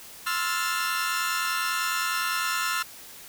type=chord; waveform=sawtooth; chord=F major seventh; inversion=second; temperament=equal with one note detuned; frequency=1046.5 / 1318.5 / 1408.3 / 1760 Hz; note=C6 / E6 / F6 / A6; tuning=0 / 0 / +14 / 0 cents; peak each=-30 / -26 / -26 / -29 dBFS; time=0.26-2.83 s; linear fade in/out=10 ms; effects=white hiss -45 dBFS RMS until 3.28 s